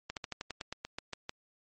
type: slowing click train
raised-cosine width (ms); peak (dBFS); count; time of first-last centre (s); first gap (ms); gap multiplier
0.2; -20; 12; 0.1-1.294; 68; 1.09
effects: MP3 32 kbps